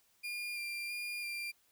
35% pulse tone with vibrato, 2399 Hz, D7, 36 cents sharp, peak -36 dBFS, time 0.23-1.52 s, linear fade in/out 20 ms, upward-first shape square, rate 1.5 Hz, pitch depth 13 cents each way, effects white hiss -71 dBFS RMS until 1.71 s

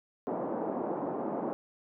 pink band-pass noise, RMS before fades -34 dBFS, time 0.27-1.53 s, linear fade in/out 0 ms, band 220 to 880 Hz, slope 24 dB/octave, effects none

